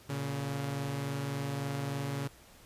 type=tone pair together; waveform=sawtooth; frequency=116.54 / 140.03 Hz; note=A#2 / C#3; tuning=0 / +18 cents; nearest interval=minor third; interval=318 cents; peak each=-36 / -30 dBFS; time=0.09-2.28 s; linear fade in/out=10 ms; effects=pink hiss -57 dBFS RMS until 2.65 s + resampled to 32000 Hz